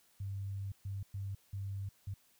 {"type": "tone bursts at uneven times", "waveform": "sine", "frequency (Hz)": 98.4, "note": "G2", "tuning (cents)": 7, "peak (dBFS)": -37, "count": 5, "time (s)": [[0.2, 0.72], [0.85, 1.03], [1.14, 1.35], [1.53, 1.89], [2.07, 2.14]], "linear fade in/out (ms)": 5, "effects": ["white hiss -69 dBFS RMS until 2.39 s"]}